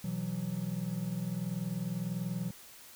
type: chord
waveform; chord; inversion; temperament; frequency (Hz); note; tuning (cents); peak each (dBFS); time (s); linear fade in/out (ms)
triangle; B suspended fourth; none; equal; 123.47 / 164.81 / 185; B2 / E3 / F#3; 0 / 0 / 0; -38 / -35 / -34; 0.04-2.51; 5
effects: white hiss -53 dBFS RMS until 2.95 s